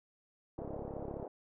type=band-pass noise; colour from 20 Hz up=pink; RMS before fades=-45 dBFS; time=0.58-1.28 s; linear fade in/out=2 ms; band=360 to 700 Hz; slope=24 dB/octave
type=click train; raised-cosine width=3 ms; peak=-31 dBFS; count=23; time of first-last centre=0.59-1.228 s; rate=34.5 Hz
effects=none